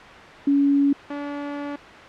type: tone pair in turn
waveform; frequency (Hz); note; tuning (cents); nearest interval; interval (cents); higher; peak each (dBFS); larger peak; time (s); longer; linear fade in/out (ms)
sine / sawtooth; 281.6 / 287.7; C#4 / D4; +27 / -36; unison; 37; second; -15 / -24; first; 0.47-0.93 / 1.1-1.76; second; 5
effects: white hiss -40 dBFS RMS until 2.08 s + low-pass 2000 Hz 12 dB/octave